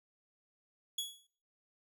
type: tone with exponential decay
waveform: sawtooth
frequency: 3362 Hz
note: G#7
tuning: 20 cents sharp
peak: -29 dBFS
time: 0.98-1.27 s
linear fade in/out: 5 ms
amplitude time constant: 61 ms
effects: noise-tail reverb RT60 0.5 s tail -20 dB re dry